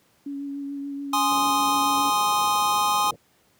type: tone with vibrato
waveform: sine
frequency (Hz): 280.8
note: C#4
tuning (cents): +22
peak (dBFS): -29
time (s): 0.26-2.1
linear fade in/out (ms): 5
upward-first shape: triangle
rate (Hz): 6.9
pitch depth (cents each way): 20
type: chord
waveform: square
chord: Ab major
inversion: none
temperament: equal with one note detuned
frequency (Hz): 830.6 / 1046.5 / 1240.2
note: Ab5 / C6 / Eb6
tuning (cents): 0 / 0 / -6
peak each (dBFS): -25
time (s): 1.13-3.11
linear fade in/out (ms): 5
type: low-pass noise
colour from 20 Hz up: white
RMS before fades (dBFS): -42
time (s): 1.31-3.16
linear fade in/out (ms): 5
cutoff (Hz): 600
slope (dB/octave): 48
effects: pink hiss -62 dBFS RMS until 3.59 s + high-pass 100 Hz 12 dB/octave